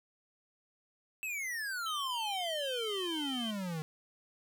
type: exponential sweep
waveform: square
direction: down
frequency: 2658 to 152.1 Hz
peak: -36 dBFS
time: 1.23-3.82 s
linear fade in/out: 0 ms
type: tone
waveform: triangle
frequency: 3107 Hz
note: G7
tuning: 16 cents flat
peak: -36 dBFS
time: 1.86-3.51 s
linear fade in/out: 5 ms
effects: none